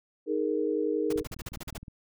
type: chord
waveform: sine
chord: D# suspended fourth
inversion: none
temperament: equal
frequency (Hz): 311.1 / 415.3 / 466.2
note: D#4 / G#4 / A#4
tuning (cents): 0 / 0 / 0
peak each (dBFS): -30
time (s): 0.26-1.24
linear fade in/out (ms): 50
type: noise bursts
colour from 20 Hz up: pink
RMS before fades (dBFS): -39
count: 10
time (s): 1.1-1.777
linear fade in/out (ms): 5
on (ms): 29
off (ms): 43
type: click train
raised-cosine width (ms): 5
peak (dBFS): -31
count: 15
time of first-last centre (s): 1.16-1.882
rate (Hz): 19.4
effects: none